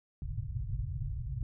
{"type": "low-pass noise", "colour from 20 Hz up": "white", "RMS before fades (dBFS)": -36, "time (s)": [0.22, 1.43], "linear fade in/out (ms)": 2, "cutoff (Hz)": 140, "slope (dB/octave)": 96, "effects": []}